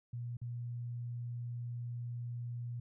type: tone with dropouts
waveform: sine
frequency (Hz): 120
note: B2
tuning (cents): -49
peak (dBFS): -38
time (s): 0.13-2.8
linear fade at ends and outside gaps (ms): 5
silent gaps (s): 0.37-0.415
effects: none